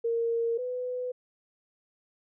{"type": "tone pair in turn", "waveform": "sine", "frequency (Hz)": [463.1, 499.6], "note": ["A#4", "B4"], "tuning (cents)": [-11, 20], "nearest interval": "minor second", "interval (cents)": 131, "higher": "second", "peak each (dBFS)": [-25, -30], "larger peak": "first", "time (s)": [[0.04, 0.58], [0.58, 1.12]], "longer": "neither", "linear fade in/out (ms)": 10, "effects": []}